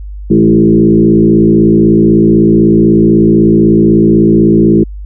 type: tone with frequency modulation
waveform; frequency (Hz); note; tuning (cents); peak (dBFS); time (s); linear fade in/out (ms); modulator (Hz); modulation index
sine; 270; C#4; -45; -3; 0.3-4.84; 10; 56.1; 2.1
effects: added 50 Hz sine -21 dBFS peak until 5.05 s